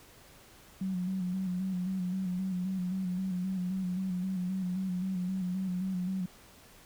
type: tone with vibrato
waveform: sine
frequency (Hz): 185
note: F#3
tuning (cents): 0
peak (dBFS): -30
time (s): 0.81-6.26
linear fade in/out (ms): 5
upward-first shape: square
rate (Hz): 3.8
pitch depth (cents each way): 44
effects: pink hiss -56 dBFS RMS until 6.85 s

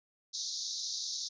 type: band-pass noise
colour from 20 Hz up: white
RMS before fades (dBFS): -38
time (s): 0.33-1.29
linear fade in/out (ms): 20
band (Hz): 3700 to 6500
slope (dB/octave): 96
effects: resampled to 16000 Hz

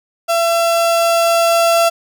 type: tone with level ramp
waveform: 35% pulse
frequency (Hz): 674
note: E5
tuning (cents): +38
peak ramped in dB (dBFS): -11 to -8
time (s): 0.28-1.9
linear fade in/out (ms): 20
effects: none

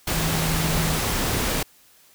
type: tone in noise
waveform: sine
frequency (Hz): 161.1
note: E3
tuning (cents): -39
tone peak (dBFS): -25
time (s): 0.14-0.98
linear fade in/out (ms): 5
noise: pink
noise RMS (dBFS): -24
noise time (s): 0.07-1.63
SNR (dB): -4
effects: white hiss -55 dBFS RMS until 2.14 s

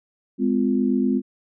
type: chord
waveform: sine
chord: F minor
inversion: first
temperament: equal with one note detuned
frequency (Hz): 207.7 / 255.8 / 349.2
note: Ab3 / C4 / F4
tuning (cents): 0 / -39 / 0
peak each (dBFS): -22 / -20 / -26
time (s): 0.38-1.22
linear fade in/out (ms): 50
effects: none

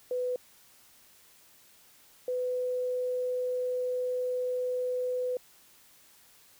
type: tone pair in turn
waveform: sine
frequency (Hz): 498.9 / 500.9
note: B4 / B4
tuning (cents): +17 / +24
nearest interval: unison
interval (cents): 7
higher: second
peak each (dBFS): -28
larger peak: neither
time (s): 0.11-0.36 / 2.28-5.37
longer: second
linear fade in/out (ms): 2
effects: white hiss -59 dBFS RMS until 6.59 s

